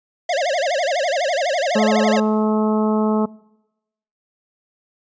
square tone with vibrato, 622.3 Hz, D#5, in tune, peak -18 dBFS, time 0.29-2.2 s, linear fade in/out 5 ms, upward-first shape sine, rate 12 Hz, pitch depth 270 cents each way
harmonic tone, 215.3 Hz, A3, 37 cents flat, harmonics 1 / 2 / 3 / 4 / 5 / 6, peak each -16 / -22 / -26 / -28 / -30 / -32 dBFS, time 1.75-3.26 s, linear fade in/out 10 ms
effects noise-tail reverb RT60 0.9 s tail -23 dB re dry + resampled to 16000 Hz

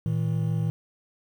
triangle tone pair together, 114.18 / 160 Hz, A#2 / D#3, -35 / +49 cents, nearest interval tritone, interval 584 cents, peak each -24 dBFS, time 0.06-0.7 s, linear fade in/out 0 ms, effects 9-bit

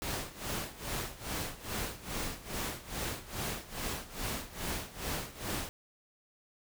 pink noise with tremolo, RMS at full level -35 dBFS, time 0.02-5.69 s, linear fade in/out 0 ms, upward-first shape sine, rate 2.4 Hz, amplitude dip 85%, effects none

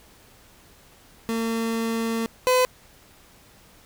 30% pulse tone pair in turn, 227.3 / 506.5 Hz, A#3 / B4, -43 / +44 cents, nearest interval octave + major second, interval 1387 cents, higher second, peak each -21 / -14 dBFS, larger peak second, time 1.29-2.26 / 2.47-2.65 s, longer first, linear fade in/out 0 ms, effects pink hiss -53 dBFS RMS until 3.85 s

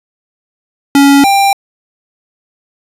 square tone pair in turn, 280 / 792 Hz, C#4 / G5, +18 / +18 cents, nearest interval octave + tritone, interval 1800 cents, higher second, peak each -4 / -7 dBFS, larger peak first, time 0.95-1.24 / 1.24-1.53 s, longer neither, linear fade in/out 2 ms, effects resampled to 32000 Hz + 7-bit

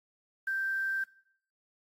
sine tone with quantisation, 1568 Hz, G6, in tune, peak -29 dBFS, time 0.47-1.04 s, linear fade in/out 5 ms, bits 9, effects noise-tail reverb RT60 0.6 s tail -19 dB re dry + AAC 48 kbps

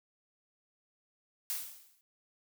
blue noise with exponential decay, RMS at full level -33 dBFS, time 1.5-2.01 s, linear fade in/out 0 ms, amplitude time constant 110 ms, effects none

